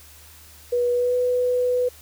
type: tone with pitch glide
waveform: sine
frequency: 486.2 to 496.1 Hz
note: B4 to B4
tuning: -27 to +8 cents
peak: -18 dBFS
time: 0.72-1.89 s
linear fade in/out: 10 ms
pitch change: +35 cents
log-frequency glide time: 0.92-1.15 s
effects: added 76 Hz sine -50 dBFS peak until 2.01 s + white hiss -48 dBFS RMS until 2.01 s